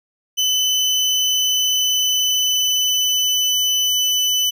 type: tone with pitch glide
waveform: 30% pulse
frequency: 3017 to 2998 Hz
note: F#7 to F#7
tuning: +33 to +22 cents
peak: -13 dBFS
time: 0.37-4.51 s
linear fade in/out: 20 ms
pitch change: -11 cents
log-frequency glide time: 0.9-4.1 s
effects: none